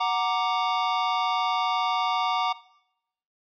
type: chord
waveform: square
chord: Gb augmented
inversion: none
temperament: equal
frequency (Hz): 740 / 932.3 / 1174.7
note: Gb5 / Bb5 / D6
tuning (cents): 0 / 0 / 0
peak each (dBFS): -28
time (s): 0-2.53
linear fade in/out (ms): 10
effects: noise-tail reverb RT60 0.8 s tail -19 dB re dry + resampled to 11025 Hz